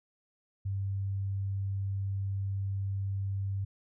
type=tone; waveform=sine; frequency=98 Hz; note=G2; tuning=in tune; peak=-30 dBFS; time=0.65-3.65 s; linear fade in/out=10 ms; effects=none